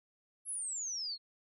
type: exponential sweep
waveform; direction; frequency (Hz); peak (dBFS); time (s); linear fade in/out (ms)
sine; down; 11175 to 4187; -36; 0.45-1.18; 50
effects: none